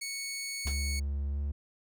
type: tone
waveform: 15% pulse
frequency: 2217 Hz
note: C#7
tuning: in tune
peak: -29 dBFS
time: 0.01-1 s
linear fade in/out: 10 ms
type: tone with pitch glide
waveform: triangle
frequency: 70.4 to 71.59 Hz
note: C#2 to D2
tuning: +27 to -44 cents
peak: -28 dBFS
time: 0.65-1.52 s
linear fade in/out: 10 ms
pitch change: +29 cents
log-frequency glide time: 1.31-1.4 s
type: noise with exponential decay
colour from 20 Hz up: pink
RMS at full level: -37 dBFS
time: 0.67-0.79 s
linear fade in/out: 0 ms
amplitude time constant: 26 ms
effects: none